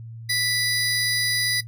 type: tone pair together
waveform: 25% pulse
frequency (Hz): 1975.5 / 4901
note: B6 / D#8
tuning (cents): 0 / -27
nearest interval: octave + major third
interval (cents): 1573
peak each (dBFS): -20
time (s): 0.29-1.61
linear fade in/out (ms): 10
effects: noise-tail reverb RT60 0.1 s tail -17 dB re dry + added 114 Hz sine -35 dBFS peak until 1.67 s